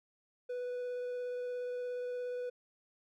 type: tone with vibrato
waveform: triangle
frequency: 493.9 Hz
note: B4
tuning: in tune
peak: -34 dBFS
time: 0.49-2.5 s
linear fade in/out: 10 ms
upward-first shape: triangle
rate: 17 Hz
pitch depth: 9 cents each way
effects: none